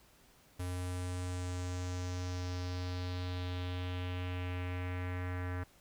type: tone with low-pass filter sweep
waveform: square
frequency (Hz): 90.1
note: F#2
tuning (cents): -45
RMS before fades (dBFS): -38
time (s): 0.59-5.64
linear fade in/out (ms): 10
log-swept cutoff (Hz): 11000 to 1700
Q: 2.7
effects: pink hiss -64 dBFS RMS until 5.8 s